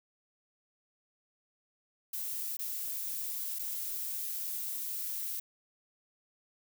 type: noise with dropouts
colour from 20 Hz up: violet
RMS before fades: -37 dBFS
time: 2.13-5.4 s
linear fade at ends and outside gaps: 5 ms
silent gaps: 2.569-2.59 / 3.588-3.592 s
effects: none